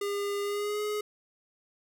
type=tone with pitch glide; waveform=square; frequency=404.7 to 419.9 Hz; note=G#4 to G#4; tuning=-45 to +19 cents; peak=-30 dBFS; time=0.01-1.01 s; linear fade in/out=5 ms; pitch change=+64 cents; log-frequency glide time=0.42-0.81 s; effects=none